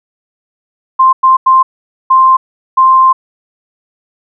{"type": "tone bursts at uneven times", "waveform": "sine", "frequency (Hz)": 1048, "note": "C6", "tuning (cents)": 2, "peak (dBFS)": -3, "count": 5, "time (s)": [[0.99, 1.13], [1.23, 1.37], [1.46, 1.63], [2.1, 2.37], [2.77, 3.13]], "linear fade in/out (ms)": 10, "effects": []}